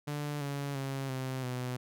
sawtooth tone with pitch steps, 146.83 / 141.26 / 135.89 / 130.74 / 125.77 Hz, D3 / C#3 / C#3 / C3 / B2, 0 / +33 / -34 / -1 / +32 cents, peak -30 dBFS, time 0.07-1.77 s, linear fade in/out 10 ms, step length 340 ms, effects none

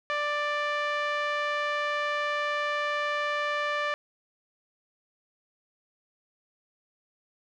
5% pulse tone with low-pass filter, 589 Hz, D5, 5 cents sharp, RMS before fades -29 dBFS, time 0.1-3.94 s, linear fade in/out 0 ms, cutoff 1700 Hz, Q 1.2, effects none

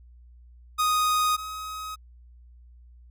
45% pulse tone pair in turn, 1244.5 / 1266.3 Hz, D#6 / D#6, 0 / +30 cents, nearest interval unison, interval 30 cents, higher second, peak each -21 / -33 dBFS, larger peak first, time 0.78-1.37 / 1.37-1.96 s, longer neither, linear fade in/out 20 ms, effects added 60 Hz sine -48 dBFS peak until 3.1 s

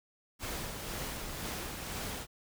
pink noise with tremolo, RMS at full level -38 dBFS, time 0.39-2.27 s, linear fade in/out 50 ms, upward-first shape sine, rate 2 Hz, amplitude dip 35%, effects none

